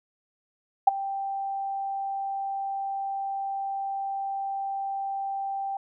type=tone with ADSR envelope; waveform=sine; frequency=785 Hz; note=G5; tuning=2 cents sharp; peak=-10 dBFS; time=0.87-5.77 s; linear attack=8 ms; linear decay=16 ms; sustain=-18 dB; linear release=3 ms; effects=none